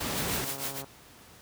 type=noise; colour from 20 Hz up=pink; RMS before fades=-32 dBFS; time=0-0.45 s; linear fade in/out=10 ms
type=noise with tremolo; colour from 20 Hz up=white; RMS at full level=-32 dBFS; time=0.14-0.83 s; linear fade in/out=50 ms; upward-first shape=triangle; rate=6.3 Hz; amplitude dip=85%
type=click train; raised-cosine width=1 ms; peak=-29 dBFS; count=59; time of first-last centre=0.42-0.843 s; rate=137 Hz
effects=pink hiss -53 dBFS RMS until 1.41 s + high-pass 60 Hz 12 dB/octave